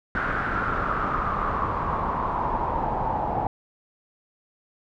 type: noise with low-pass filter sweep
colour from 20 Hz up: pink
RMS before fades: -26 dBFS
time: 0.15-3.47 s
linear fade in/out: 2 ms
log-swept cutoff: 1500 to 810 Hz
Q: 6
effects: none

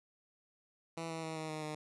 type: tone with pitch steps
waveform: 10% pulse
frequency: 164.81 / 162.35 / 159.93 / 157.55 / 155.2 / 152.89 Hz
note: E3 / E3 / D#3 / D#3 / D#3 / D#3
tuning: 0 / -26 / +48 / +22 / -4 / -30 cents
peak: -31 dBFS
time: 0.97-1.75 s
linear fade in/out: 5 ms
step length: 130 ms
effects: resampled to 24000 Hz

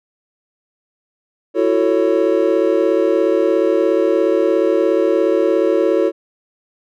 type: chord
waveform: triangle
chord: F# minor seventh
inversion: third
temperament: just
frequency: 333 / 370 / 444 / 555 Hz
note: E4 / F#4 / A4 / C#5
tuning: +18 / 0 / +16 / +2 cents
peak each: -16 dBFS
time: 1.54-6.12 s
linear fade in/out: 50 ms
effects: none

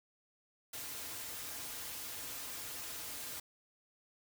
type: noise with comb filter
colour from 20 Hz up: white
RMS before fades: -44 dBFS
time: 0.73-3.4 s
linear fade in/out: 5 ms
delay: 5.3 ms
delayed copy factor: -0.55
effects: none

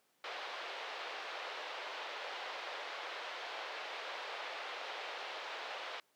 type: band-pass noise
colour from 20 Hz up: pink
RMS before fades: -44 dBFS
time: 0.24-6 s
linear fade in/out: 2 ms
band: 500 to 4000 Hz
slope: 24 dB/octave
effects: pink hiss -74 dBFS RMS until 6.15 s + high-pass 300 Hz 12 dB/octave

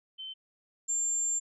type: tone pair in turn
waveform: sine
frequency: 3082 / 7330 Hz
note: G7 / A#8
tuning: -30 / -30 cents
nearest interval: octave + minor third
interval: 1500 cents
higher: second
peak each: -38 / -27 dBFS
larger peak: second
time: 0.18-0.34 / 0.88-1.4 s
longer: second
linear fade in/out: 20 ms
effects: none

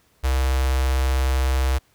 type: tone with notch filter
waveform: square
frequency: 65.41 Hz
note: C2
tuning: in tune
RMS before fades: -20 dBFS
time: 0.23-1.79 s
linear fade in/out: 20 ms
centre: 220 Hz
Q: 0.52
effects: pink hiss -61 dBFS RMS until 1.94 s

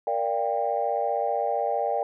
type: chord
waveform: sine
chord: G minor seventh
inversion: first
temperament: equal with one note detuned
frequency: 466.2 / 587.3 / 698.5 / 794 Hz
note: Bb4 / D5 / F5 / G5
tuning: 0 / 0 / 0 / +22 cents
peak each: -30 / -28 / -29 / -27 dBFS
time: 0.07-2.03 s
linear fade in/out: 2 ms
effects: tanh soft clip ceiling -13 dBFS

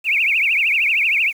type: tone with vibrato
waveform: sine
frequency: 2446 Hz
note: D#7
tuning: 30 cents flat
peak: -14 dBFS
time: 0.04-1.33 s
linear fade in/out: 50 ms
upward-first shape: triangle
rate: 13 Hz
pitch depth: 250 cents each way
effects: 7-bit

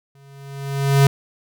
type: tone with exponential growth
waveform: square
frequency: 138.6 Hz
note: C#3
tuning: in tune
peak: -9 dBFS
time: 0.15-1.07 s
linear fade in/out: 2 ms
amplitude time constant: 200 ms
effects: none

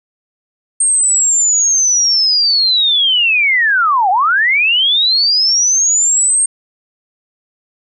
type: linear two-way sweep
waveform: sine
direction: down then up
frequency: 8630 to 713 to 8630 Hz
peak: -9 dBFS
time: 0.8-6.46 s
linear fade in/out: 5 ms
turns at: 4.1 s
effects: none

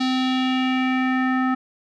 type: tone with low-pass filter sweep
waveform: square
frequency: 258.2 Hz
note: C4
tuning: 23 cents flat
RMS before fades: -21 dBFS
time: 0-1.55 s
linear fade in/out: 10 ms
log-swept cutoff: 4300 to 1500 Hz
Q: 2.9
effects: none

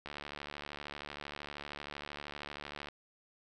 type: click train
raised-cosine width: 0.3 ms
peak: -26 dBFS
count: 207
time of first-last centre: 0.06-2.886 s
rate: 72.9 Hz
effects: none

